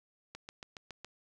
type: click train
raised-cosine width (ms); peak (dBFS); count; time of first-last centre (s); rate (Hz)
0.2; -27; 6; 0.35-1.046; 7.18
effects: none